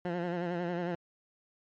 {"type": "tone with vibrato", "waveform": "15% pulse", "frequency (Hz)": 174.61, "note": "F3", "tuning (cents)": 0, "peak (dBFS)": -25, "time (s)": [0.05, 0.95], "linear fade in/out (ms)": 2, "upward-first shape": "sine", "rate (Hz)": 11, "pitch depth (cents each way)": 53, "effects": ["low-pass 2000 Hz 12 dB/octave", "MP3 64 kbps"]}